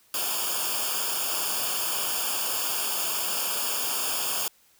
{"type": "noise with comb filter", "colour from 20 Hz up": "white", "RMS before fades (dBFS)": -28, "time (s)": [0.14, 4.48], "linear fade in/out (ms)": 2, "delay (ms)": 0.5, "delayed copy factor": -0.9, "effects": ["white hiss -61 dBFS RMS until 4.79 s"]}